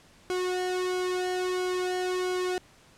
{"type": "tone with flanger", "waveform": "sawtooth", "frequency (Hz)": 365.4, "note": "F#4", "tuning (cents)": -22, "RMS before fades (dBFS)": -29, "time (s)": [0.3, 2.58], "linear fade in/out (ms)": 0, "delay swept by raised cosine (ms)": [1.1, 1.93], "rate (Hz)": 1.5, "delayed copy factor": -0.8, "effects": ["pink hiss -57 dBFS RMS until 2.97 s", "low-pass 9000 Hz 12 dB/octave"]}